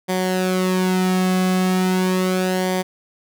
sawtooth tone with flanger, 185 Hz, F#3, in tune, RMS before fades -19 dBFS, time 0.08-2.83 s, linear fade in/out 20 ms, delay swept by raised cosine 0.74 to 2.14 ms, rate 0.37 Hz, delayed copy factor -0.65, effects none

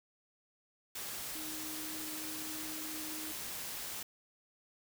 sine tone in noise, 311.1 Hz, D#4, in tune, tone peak -46 dBFS, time 1.35-3.32 s, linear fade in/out 5 ms, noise white, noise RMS -42 dBFS, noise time 0.95-4.03 s, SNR -7 dB, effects none

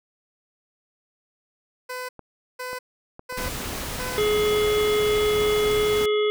15% pulse tone bursts, 504 Hz, B4, 35 cents sharp, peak -24 dBFS, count 4, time 1.89-4.19 s, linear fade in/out 10 ms, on 200 ms, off 500 ms
clicks, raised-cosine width 1 ms, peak -26 dBFS, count 8, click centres 2.193 / 2.731 / 3.194 / 3.325 / 3.526 / 3.604 / 3.992 / 4.044 s
pink noise, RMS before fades -31 dBFS, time 3.37-6.06 s, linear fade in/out 5 ms
harmonic tone, 422.2 Hz, G#4, 29 cents sharp, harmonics 1 / 3 / 5 / 7 / 8, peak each -19 / -32 / -32 / -38 / -32 dBFS, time 4.18-6.3 s, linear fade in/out 0 ms
effects none

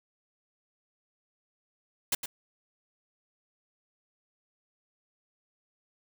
white noise with echo, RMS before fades -27 dBFS, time 2.12-2.15 s, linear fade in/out 5 ms, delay 110 ms, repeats 1, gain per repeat -9 dB, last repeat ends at 2.26 s, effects none

